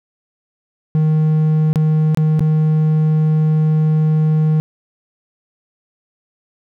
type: tone with dropouts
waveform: triangle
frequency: 155.56 Hz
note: D#3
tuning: in tune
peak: -9 dBFS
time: 0.95-4.6 s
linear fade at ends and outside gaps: 0 ms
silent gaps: 1.73-1.758 / 2.147-2.173 / 2.394-2.406 s
effects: none